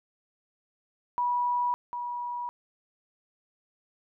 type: tone pair in turn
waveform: sine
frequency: 974 / 967.8 Hz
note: B5 / B5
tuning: -24 / -35 cents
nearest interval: unison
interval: 11 cents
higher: first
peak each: -24 / -31 dBFS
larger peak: first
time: 1.18-1.74 / 1.93-2.49 s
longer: neither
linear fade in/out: 0 ms
effects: none